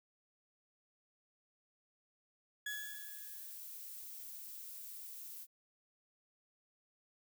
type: tone with exponential decay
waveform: 35% pulse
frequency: 1688 Hz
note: G#6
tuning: 28 cents sharp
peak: -36 dBFS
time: 2.66-3.58 s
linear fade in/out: 5 ms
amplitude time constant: 200 ms
type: noise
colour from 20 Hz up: violet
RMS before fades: -49 dBFS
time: 2.67-5.47 s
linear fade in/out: 50 ms
effects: none